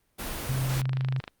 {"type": "noise", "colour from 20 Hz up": "pink", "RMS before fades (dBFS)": -34, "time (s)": [0.18, 0.82], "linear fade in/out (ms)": 20}
{"type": "tone", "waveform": "sine", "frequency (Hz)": 131.1, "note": "C3", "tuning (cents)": 4, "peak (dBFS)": -25, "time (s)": [0.49, 1.2], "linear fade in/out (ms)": 5}
{"type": "click train", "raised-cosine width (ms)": 0.3, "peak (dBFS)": -21, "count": 15, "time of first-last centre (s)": [0.74, 1.278], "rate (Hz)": 26}
{"effects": ["pink hiss -71 dBFS RMS until 1.4 s", "Opus 32 kbps"]}